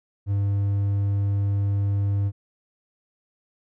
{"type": "tone", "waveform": "triangle", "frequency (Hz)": 100, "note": "G2", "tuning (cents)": 35, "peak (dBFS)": -18, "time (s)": [0.26, 2.32], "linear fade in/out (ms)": 50, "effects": []}